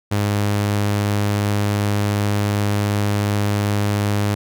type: tone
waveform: sawtooth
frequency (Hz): 102.7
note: G#2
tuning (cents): -19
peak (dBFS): -13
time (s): 0.11-4.35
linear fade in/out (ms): 10
effects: none